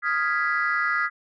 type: chord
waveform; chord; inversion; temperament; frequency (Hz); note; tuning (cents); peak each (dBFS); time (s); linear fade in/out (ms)
sine; F half-diminished seventh; third; equal; 1244.5 / 1396.9 / 1661.2 / 1975.5; Eb6 / F6 / Ab6 / Cb7; 0 / 0 / 0 / 0; -26; 0.02-1.1; 50
effects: tanh soft clip ceiling -14 dBFS